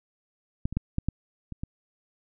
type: clicks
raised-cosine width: 5 ms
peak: -14 / -22 / -13 / -13 / -13 / -24 / -20 dBFS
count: 7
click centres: 0.655 / 0.726 / 0.77 / 0.984 / 1.086 / 1.523 / 1.635 s
effects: none